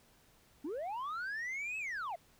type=linear two-way sweep; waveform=sine; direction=up then down; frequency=261.7 to 2618 to 623 Hz; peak=-34 dBFS; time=0.64-2.16 s; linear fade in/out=10 ms; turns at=1.78 s; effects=tanh soft clip ceiling -36 dBFS + pink hiss -66 dBFS RMS until 2.39 s